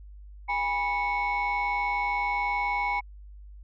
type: tone cluster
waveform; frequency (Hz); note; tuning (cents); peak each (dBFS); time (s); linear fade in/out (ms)
sine; 817 / 976 / 2212; G#5 / B5 / C#7; -29 / -21 / -4; -28; 0.48-3.01; 20
effects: tanh soft clip ceiling -20 dBFS + added 50 Hz sine -43 dBFS peak until 3.63 s